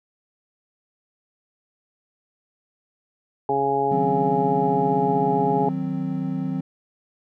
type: harmonic tone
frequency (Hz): 138.59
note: C#3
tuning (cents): 0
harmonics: 1 / 2 / 3 / 4 / 5 / 6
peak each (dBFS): -34 / -31 / -23 / -34 / -28 / -22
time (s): 3.49-5.69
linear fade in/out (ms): 2
type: chord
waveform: triangle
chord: C diminished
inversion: first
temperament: equal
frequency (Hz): 155.56 / 185 / 261.6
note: Eb3 / Gb3 / C4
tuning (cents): 0 / 0 / 0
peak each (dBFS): -27 / -26 / -25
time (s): 3.91-6.61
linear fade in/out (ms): 5
effects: none